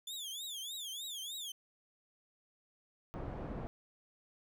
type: tone with vibrato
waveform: sawtooth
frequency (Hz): 3453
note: A7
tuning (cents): -33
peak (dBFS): -38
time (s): 0.07-1.52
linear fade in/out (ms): 5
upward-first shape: triangle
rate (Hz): 3.3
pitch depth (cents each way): 210
type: low-pass noise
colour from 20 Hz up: pink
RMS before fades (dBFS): -42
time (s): 3.14-3.67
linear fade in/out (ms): 0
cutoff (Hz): 850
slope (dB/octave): 12
effects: none